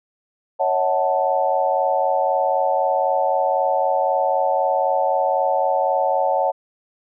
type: chord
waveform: sine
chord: D# half-diminished seventh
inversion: third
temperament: equal with one note detuned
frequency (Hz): 554.4 / 638.3 / 740 / 880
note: C#5 / D#5 / F#5 / A5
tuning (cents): 0 / +44 / 0 / 0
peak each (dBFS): -21 / -24 / -21 / -22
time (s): 0.59-6.52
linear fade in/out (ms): 20
effects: none